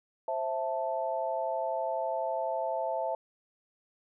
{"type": "chord", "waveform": "sine", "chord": "A minor", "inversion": "first", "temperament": "just", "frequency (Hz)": [528, 660, 880], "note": ["C5", "E5", "A5"], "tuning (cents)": [16, 2, 0], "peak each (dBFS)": [-35, -32, -34], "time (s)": [0.28, 3.15], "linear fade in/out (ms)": 2, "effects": []}